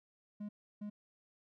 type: tone bursts at uneven times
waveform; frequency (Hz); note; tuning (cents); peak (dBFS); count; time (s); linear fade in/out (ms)
triangle; 207.7; G#3; 0; -38; 2; 0.4-0.49 / 0.81-0.9; 10
effects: none